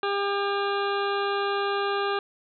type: harmonic tone with a mistuned harmonic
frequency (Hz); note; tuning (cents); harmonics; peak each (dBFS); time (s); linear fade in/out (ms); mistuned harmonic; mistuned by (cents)
400.6; G4; +38; 1 / 2 / 3 / 4 / 6 / 7 / 8 / 9 / 10; -27 / -31 / -30 / -33 / -41 / -39 / -42 / -44 / -41; 0.03-2.19; 2; 8; +74
effects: none